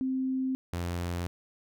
sine / sawtooth tone pair in turn, 261.5 / 87.08 Hz, C4 / F2, -1 / -5 cents, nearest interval octave + perfect fifth, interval 1904 cents, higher first, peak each -27 dBFS, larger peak neither, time 0.01-0.55 / 0.73-1.27 s, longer neither, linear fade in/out 0 ms, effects none

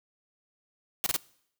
white noise bursts, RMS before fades -27 dBFS, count 3, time 1.04-1.163 s, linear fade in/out 0 ms, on 23 ms, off 27 ms, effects noise-tail reverb RT60 0.7 s tail -23 dB re dry

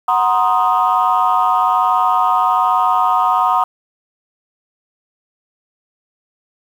sine chord, C half-diminished seventh, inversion second, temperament equal with one note detuned, 740 / 945.3 / 1046.5 / 1244.5 Hz, Gb5 / Bb5 / C6 / Eb6, 0 / +24 / 0 / 0 cents, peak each -16 / -16 / -17 / -16 dBFS, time 0.08-3.64 s, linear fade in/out 5 ms, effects tanh soft clip ceiling -4 dBFS + 7-bit

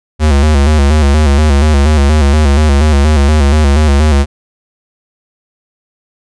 square tone with vibrato, 73.42 Hz, D2, in tune, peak -6 dBFS, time 0.19-4.26 s, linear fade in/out 50 ms, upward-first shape square, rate 4.2 Hz, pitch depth 80 cents each way, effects resampled to 22050 Hz

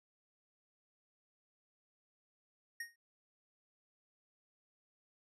square tone with exponential decay, 1863 Hz, A#6, 2 cents flat, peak -38 dBFS, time 2.8-2.96 s, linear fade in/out 5 ms, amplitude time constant 34 ms, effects resampled to 32000 Hz

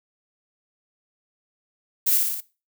violet noise with echo, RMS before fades -20 dBFS, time 2.06-2.18 s, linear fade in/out 10 ms, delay 57 ms, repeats 4, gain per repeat -3 dB, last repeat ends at 2.408 s, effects noise-tail reverb RT60 0.3 s tail -19 dB re dry

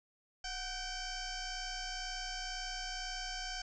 sine tone with frequency modulation, 2329 Hz, D7, 15 cents flat, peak -38 dBFS, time 0.44-3.62 s, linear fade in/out 5 ms, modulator 766 Hz, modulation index 5, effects none

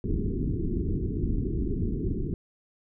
pink low-pass noise, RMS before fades -28 dBFS, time 0.04-2.34 s, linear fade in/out 2 ms, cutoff 420 Hz, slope 96 dB/octave, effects none

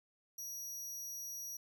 sawtooth tone, 5780 Hz, F#8, 41 cents flat, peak -40 dBFS, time 0.38-1.57 s, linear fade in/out 5 ms, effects none

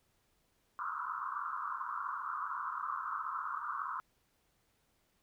white band-pass noise, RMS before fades -39 dBFS, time 0.79-4 s, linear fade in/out 0 ms, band 1000 to 1400 Hz, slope 96 dB/octave, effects pink hiss -75 dBFS RMS until 5.22 s

